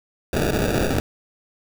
violet noise with sample-and-hold, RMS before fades -21 dBFS, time 0.33-1 s, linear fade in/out 2 ms, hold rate 1050 Hz, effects none

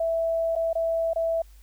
sine tone with dropouts, 659.3 Hz, E5, in tune, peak -22 dBFS, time 0-1.42 s, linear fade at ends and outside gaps 5 ms, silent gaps 0.554-0.561 / 0.731-0.753 / 1.134-1.159 s, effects added 50 Hz sine -47 dBFS peak until 1.62 s + white hiss -61 dBFS RMS until 1.62 s

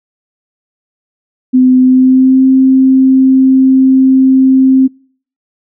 sine tone with pitch glide, 255.6 to 263.2 Hz, C4 to C4, -40 to +10 cents, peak -3 dBFS, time 1.53-4.88 s, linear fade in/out 20 ms, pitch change +50 cents, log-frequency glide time 1.79-2.46 s, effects noise-tail reverb RT60 0.5 s tail -26 dB re dry

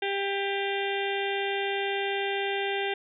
harmonic tone, 396.5 Hz, G4, 20 cents sharp, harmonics 1 / 2 / 4 / 5 / 6 / 7 / 8 / 9, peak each -30 / -33 / -36 / -37 / -38 / -38 / -39 / -40 dBFS, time 0.02-2.94 s, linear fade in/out 5 ms, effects none

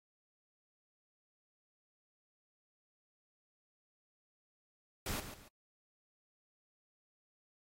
pink noise with echo, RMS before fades -39 dBFS, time 5.06-5.2 s, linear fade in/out 2 ms, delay 140 ms, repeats 2, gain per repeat -10 dB, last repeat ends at 5.48 s, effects AAC 48 kbps

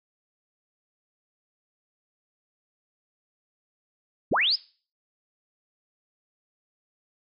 sine linear sweep, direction up, 43.65 to 5274 Hz, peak -20 dBFS, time 4.31-4.56 s, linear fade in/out 10 ms, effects noise-tail reverb RT60 0.4 s tail -21 dB re dry

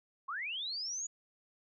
sine linear sweep, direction up, 1012 to 6890 Hz, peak -36 dBFS, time 0.28-1.07 s, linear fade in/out 10 ms, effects none

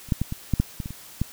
clicks, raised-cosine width 5 ms, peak -30 / -8 / -11 / -16 / -8 / -7 / -17 / -20 / -23 / -10 dBFS, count 10, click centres 0.088 / 0.122 / 0.216 / 0.324 / 0.537 / 0.6 / 0.802 / 0.859 / 0.906 / 1.216 s, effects white hiss -45 dBFS RMS until 1.32 s

